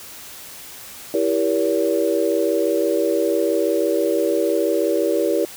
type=chord; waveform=sine; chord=E diminished seventh; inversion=none; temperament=just; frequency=329.6 / 395.6 / 474.7 / 569.6 Hz; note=E4 / G4 / Bb4 / Db5; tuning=0 / +16 / +31 / +47 cents; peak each=-22 dBFS; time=1.14-5.45 s; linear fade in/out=2 ms; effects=white hiss -38 dBFS RMS until 5.56 s